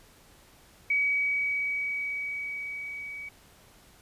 sine tone with level ramp, 2269 Hz, C#7, 40 cents sharp, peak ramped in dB -22 to -37 dBFS, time 0.9-3.29 s, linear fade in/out 5 ms, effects pink hiss -57 dBFS RMS until 4.01 s + resampled to 32000 Hz

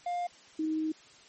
triangle / sine tone pair in turn, 705 / 314 Hz, F5 / D#4, +16 / +16 cents, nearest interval octave + major second, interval 1400 cents, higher first, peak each -28 dBFS, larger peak neither, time 0.06-0.27 / 0.59-0.92 s, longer second, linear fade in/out 5 ms, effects white hiss -56 dBFS RMS until 1.28 s + MP3 32 kbps

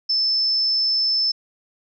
sine tone, 5270 Hz, E8, 1 cent flat, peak -17 dBFS, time 0.09-1.32 s, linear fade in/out 10 ms, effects none

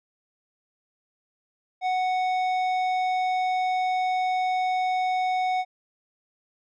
triangle tone with tanh clipping, 740 Hz, F#5, in tune, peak -24 dBFS, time 1.81-5.65 s, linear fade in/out 50 ms, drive 15 dB, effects none

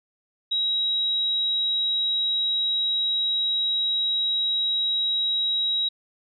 sine tone, 3840 Hz, B7, 49 cents flat, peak -21 dBFS, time 0.51-5.89 s, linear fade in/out 10 ms, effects none

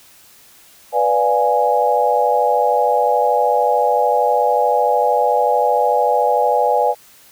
sine chord, B diminished seventh, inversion none, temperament equal, 493.9 / 587.3 / 698.5 / 830.6 Hz, B4 / D5 / F5 / Ab5, 0 / 0 / 0 / 0 cents, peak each -18 / -19 / -20 / -16 dBFS, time 0.92-6.95 s, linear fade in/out 50 ms, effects white hiss -47 dBFS RMS until 7.31 s

